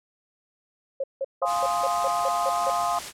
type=tone bursts; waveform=sine; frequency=542 Hz; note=C#5; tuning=39 cents flat; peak=-24 dBFS; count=9; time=1-2.702 s; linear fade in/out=5 ms; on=38 ms; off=170 ms
type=chord; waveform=sine; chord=F minor seventh; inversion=none; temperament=equal; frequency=698.5 / 830.6 / 1046.5 / 1244.5 Hz; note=F5 / Ab5 / C6 / Eb6; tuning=0 / 0 / 0 / 0 cents; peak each=-26 / -31 / -28 / -29 dBFS; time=1.42-2.99 s; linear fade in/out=5 ms
type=noise; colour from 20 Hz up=white; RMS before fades=-35 dBFS; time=1.45-3.13 s; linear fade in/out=50 ms
effects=low-pass 9000 Hz 12 dB/octave